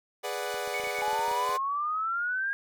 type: chord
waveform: sawtooth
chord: G# half-diminished seventh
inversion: none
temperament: equal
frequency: 415.3 / 493.9 / 587.3 / 740 Hz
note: G#4 / B4 / D5 / F#5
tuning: 0 / 0 / 0 / 0 cents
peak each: -33 dBFS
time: 0.23-1.58 s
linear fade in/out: 20 ms
type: clicks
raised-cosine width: 1 ms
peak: -31 dBFS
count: 12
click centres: 0.543 / 0.676 / 0.799 / 0.837 / 0.872 / 0.987 / 1.081 / 1.131 / 1.193 / 1.282 / 1.314 / 1.493 s
type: tone bursts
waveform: sine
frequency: 2230 Hz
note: C#7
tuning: 10 cents sharp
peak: -32 dBFS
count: 3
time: 0.74-1.012 s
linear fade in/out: 0 ms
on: 66 ms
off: 37 ms
type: exponential sweep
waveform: sine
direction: up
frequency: 830.6 to 1634 Hz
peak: -27 dBFS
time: 1.02-2.53 s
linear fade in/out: 0 ms
effects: none